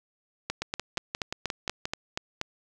two click trains, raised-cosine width 0.2 ms, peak -12 / -13 dBFS, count 9 / 8, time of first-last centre 0.5-2.414 / 0.62-1.855 s, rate 4.18 / 5.67 Hz, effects none

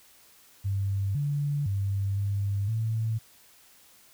sine tone with pitch steps, 98.4 / 144.3 / 98.8 / 100.1 / 111.5 Hz, G2 / D3 / G2 / G2 / A2, +7 / -30 / +14 / +37 / +23 cents, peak -25 dBFS, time 0.64-3.19 s, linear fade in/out 20 ms, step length 510 ms, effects white hiss -57 dBFS RMS until 4.13 s

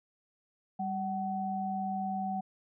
sine tone pair together, 196 / 753.8 Hz, G3 / F#5, 0 / +32 cents, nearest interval octave + major seventh, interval 2332 cents, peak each -35 / -33 dBFS, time 0.79-2.41 s, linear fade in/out 10 ms, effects none

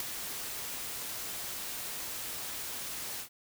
white noise with ADSR envelope, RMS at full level -28 dBFS, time 0-3.29 s, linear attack 3 ms, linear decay 4 ms, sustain -11 dB, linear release 92 ms, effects none

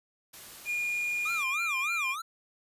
white noise, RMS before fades -47 dBFS, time 0.33-1.44 s, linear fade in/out 10 ms
triangle tone with pitch glide, 2426 to 2398 Hz, D#7 to D7, -44 to +36 cents, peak -27 dBFS, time 0.65-2.16 s, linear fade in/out 50 ms, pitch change -20 cents, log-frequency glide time 1.25-1.39 s
square tone with vibrato, 1195 Hz, D6, 30 cents sharp, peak -35 dBFS, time 1.25-2.22 s, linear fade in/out 10 ms, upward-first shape sine, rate 3.3 Hz, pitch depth 250 cents each way
effects resampled to 32000 Hz

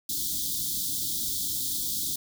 white band-stop noise, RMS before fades -30 dBFS, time 0.09-2.16 s, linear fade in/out 5 ms, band 340 to 3300 Hz, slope 96 dB/octave, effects none

